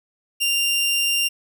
sawtooth tone, 2786 Hz, F7, 5 cents flat, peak -15 dBFS, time 0.4-1.29 s, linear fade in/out 20 ms, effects none

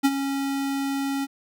square tone with ADSR envelope, 275.4 Hz, C#4, 11 cents flat, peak -15 dBFS, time 0.03-1.27 s, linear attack 22 ms, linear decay 44 ms, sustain -10 dB, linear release 36 ms, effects none

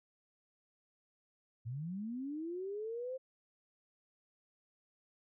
sine linear sweep, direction up, 107.9 to 529 Hz, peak -38 dBFS, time 1.65-3.18 s, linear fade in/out 20 ms, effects none

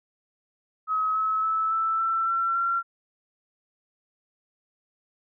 sine tone with pitch steps, 1277 / 1291.8 / 1306.8 / 1322 / 1337.4 / 1352.9 / 1368.7 Hz, D#6 / E6 / E6 / E6 / E6 / E6 / F6, +45 / -35 / -15 / +5 / +25 / +45 / -35 cents, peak -22 dBFS, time 0.87-2.83 s, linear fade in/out 50 ms, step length 280 ms, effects none

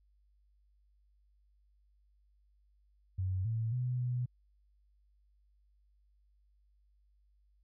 sine tone with pitch steps, 93.4 / 112.6 / 125 / 123.8 Hz, F#2 / A2 / B2 / B2, +17 / +40 / +21 / +5 cents, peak -31 dBFS, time 3.18-4.26 s, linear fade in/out 10 ms, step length 270 ms, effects added 50 Hz sine -66 dBFS peak until 7.63 s

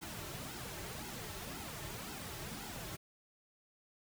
pink noise with flanger, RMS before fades -45 dBFS, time 0.01-2.97 s, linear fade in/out 20 ms, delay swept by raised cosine 1.7 to 4.2 ms, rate 1.9 Hz, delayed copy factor -0.7, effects none

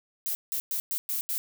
violet noise bursts at uneven times, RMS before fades -30 dBFS, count 6, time 0.26-0.35 / 0.52-0.6 / 0.71-0.8 / 0.91-0.98 / 1.09-1.21 / 1.29-1.38 s, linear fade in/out 0 ms, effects none

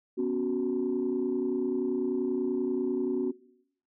sine chord, B suspended second, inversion none, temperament equal, 246.9 / 277.2 / 370 Hz, B3 / C#4 / F#4, 0 / 0 / 0 cents, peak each -31 / -31 / -27 dBFS, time 0.17-3.32 s, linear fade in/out 20 ms, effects noise-tail reverb RT60 0.7 s tail -19 dB re dry + tanh soft clip ceiling -20 dBFS

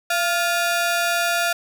sawtooth ring-modulated tone, 1046.5 Hz, C6, in tune, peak -12 dBFS, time 0.1-1.53 s, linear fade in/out 5 ms, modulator 362 Hz, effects none

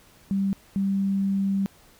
sine tone pair in turn, 195.8 / 195.8 Hz, G3 / G3, -2 / -2 cents, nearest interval unison, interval 0 cents, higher neither, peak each -21 dBFS, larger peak neither, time 0.31-0.53 / 0.76-1.66 s, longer second, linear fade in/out 0 ms, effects pink hiss -55 dBFS RMS until 1.99 s

